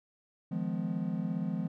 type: chord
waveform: triangle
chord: F half-diminished seventh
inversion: third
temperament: just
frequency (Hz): 157.15 / 174.61 / 209.5 / 251.4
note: Eb3 / F3 / Ab3 / Cb4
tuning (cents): +18 / 0 / +15 / +31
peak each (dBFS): -37 / -32 / -34 / -37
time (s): 0.51-1.68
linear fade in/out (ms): 10
effects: none